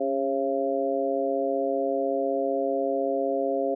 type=harmonic tone with a mistuned harmonic; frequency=135.8 Hz; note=C#3; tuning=35 cents flat; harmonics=2 / 3 / 4 / 5; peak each=-31 / -29 / -27 / -29 dBFS; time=0-3.75 s; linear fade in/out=10 ms; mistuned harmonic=2; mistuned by=+33 cents; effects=none